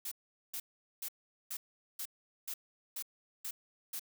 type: noise bursts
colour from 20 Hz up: blue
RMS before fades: -40 dBFS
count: 9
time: 0.05-3.995 s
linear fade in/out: 5 ms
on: 65 ms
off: 420 ms
effects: none